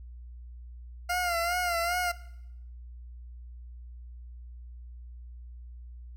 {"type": "tone with vibrato", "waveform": "20% pulse", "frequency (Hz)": 698.5, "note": "F5", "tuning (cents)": 0, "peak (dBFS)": -22, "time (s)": [1.09, 2.12], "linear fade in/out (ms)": 10, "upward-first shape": "sine", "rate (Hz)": 2.5, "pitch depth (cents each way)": 64, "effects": ["noise-tail reverb RT60 0.8 s tail -19 dB re dry", "added 60 Hz sine -42 dBFS peak until 6.16 s"]}